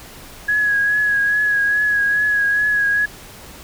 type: tone with vibrato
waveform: sine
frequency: 1669 Hz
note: G#6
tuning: 8 cents sharp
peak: -14 dBFS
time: 0.48-3.06 s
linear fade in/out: 10 ms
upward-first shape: triangle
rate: 2.4 Hz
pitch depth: 34 cents each way
effects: pink hiss -39 dBFS RMS until 3.63 s